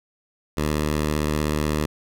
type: tone with vibrato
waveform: 10% pulse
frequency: 75.7 Hz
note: D#2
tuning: 47 cents flat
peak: -13 dBFS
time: 0.57-1.86 s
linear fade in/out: 5 ms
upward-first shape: triangle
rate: 17 Hz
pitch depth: 32 cents each way
effects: none